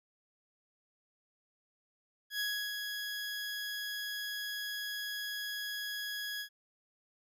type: tone with ADSR envelope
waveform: 20% pulse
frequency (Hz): 1668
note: G#6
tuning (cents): +7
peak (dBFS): -27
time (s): 2.3-6.49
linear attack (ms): 97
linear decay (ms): 320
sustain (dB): -5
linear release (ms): 85
effects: none